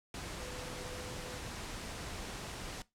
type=tone in noise; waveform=sine; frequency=501 Hz; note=B4; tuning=25 cents sharp; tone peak=-48 dBFS; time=0.4-1.38 s; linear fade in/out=2 ms; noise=pink; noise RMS=-43 dBFS; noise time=0.14-2.82 s; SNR=-8 dB; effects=noise-tail reverb RT60 0.2 s tail -19 dB re dry + low-pass 9000 Hz 12 dB/octave